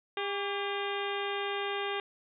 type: harmonic tone with a mistuned harmonic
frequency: 402.1 Hz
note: G4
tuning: 44 cents sharp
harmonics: 1 / 2 / 3 / 4 / 5 / 6 / 7 / 8 / 9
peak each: -35 / -38 / -40 / -41 / -42 / -43 / -43 / -44 / -45 dBFS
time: 0.17-2 s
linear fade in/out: 2 ms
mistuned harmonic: 3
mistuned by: -63 cents
effects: none